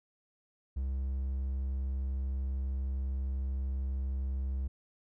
triangle tone, 66.4 Hz, C2, 26 cents sharp, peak -29 dBFS, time 0.76-4.68 s, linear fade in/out 10 ms, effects none

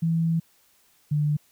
sine tone pair in turn, 164.7 / 148.8 Hz, E3 / D3, -1 / +23 cents, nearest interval major second, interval 176 cents, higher first, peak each -20 dBFS, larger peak neither, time 0.02-0.4 / 1.11-1.37 s, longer first, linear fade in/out 10 ms, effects white hiss -62 dBFS RMS until 1.51 s

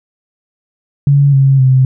sine tone with pitch steps, 141.4 / 135.88 / 130.57 Hz, C#3 / C#3 / C3, +35 / -34 / -3 cents, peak -5 dBFS, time 1.07-1.85 s, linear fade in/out 2 ms, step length 260 ms, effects none

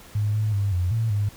sine tone with pitch steps, 104.7 / 107.3 / 100.4 / 89.4 / 113 / 102.8 Hz, G#2 / A2 / G2 / F2 / A2 / G#2, +15 / -43 / +42 / +41 / +47 / -17 cents, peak -20 dBFS, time 0.15-1.29 s, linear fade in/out 5 ms, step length 190 ms, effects pink hiss -47 dBFS RMS until 1.36 s

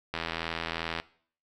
click train, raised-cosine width 0.3 ms, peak -15 dBFS, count 72, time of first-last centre 0.14-1 s, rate 82.6 Hz, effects noise-tail reverb RT60 0.5 s tail -19 dB re dry

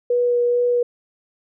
sine tone with vibrato, 484.7 Hz, B4, 32 cents flat, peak -15 dBFS, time 0.1-0.83 s, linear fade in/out 5 ms, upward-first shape sine, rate 2.3 Hz, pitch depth 10 cents each way, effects none

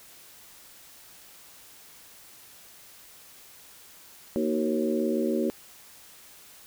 harmonic tone with a mistuned harmonic, 77.78 Hz, D#2, in tune, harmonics 3 / 4 / 5 / 6 / 7, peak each -28 / -30 / -29 / -35 / -32 dBFS, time 4.36-5.5 s, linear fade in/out 0 ms, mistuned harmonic 5, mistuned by -50 cents, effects white hiss -51 dBFS RMS until 6.66 s

